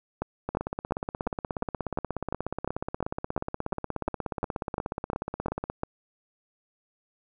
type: two click trains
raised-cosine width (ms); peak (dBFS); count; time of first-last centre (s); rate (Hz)
1; -14 / -16; 17 / 88; 0.22-5.834 / 0.49-5.7; 2.85 / 16.7
effects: none